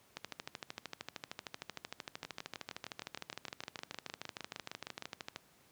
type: two click trains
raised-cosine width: 0.2 ms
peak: -24 / -23 dBFS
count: 19 / 69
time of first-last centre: 2.25-5.023 / 0.17-5.361 s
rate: 6.49 / 13.1 Hz
effects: pink hiss -66 dBFS RMS until 5.71 s + high-pass 100 Hz 12 dB/octave